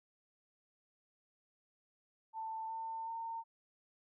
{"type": "tone with pitch steps", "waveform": "sine", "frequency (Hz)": [889, 899.8, 910.8], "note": ["A5", "A5", "A#5"], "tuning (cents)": [18, 39, -40], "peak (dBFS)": -39, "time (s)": [2.33, 3.44], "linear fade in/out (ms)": 50, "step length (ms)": 370, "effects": []}